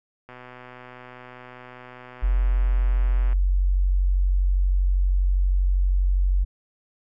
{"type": "click train", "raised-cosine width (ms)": 0.5, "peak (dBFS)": -27, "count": 381, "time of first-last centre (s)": [0.29, 3.33], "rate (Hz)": 125}
{"type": "tone", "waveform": "sine", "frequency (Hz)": 46.26, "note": "F#1", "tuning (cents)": 0, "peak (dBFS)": -17, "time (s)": [2.22, 6.45], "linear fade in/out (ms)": 20}
{"effects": []}